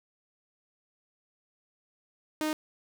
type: tone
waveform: sawtooth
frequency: 308.6 Hz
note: D#4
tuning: 14 cents flat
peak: -24 dBFS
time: 2.41-2.53 s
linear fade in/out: 0 ms
effects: 11-bit